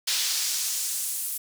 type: noise with high-pass filter sweep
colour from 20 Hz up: brown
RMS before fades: -28 dBFS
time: 0.07-1.38 s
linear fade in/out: 10 ms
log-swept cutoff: 4000 to 11000 Hz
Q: 1.2
effects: none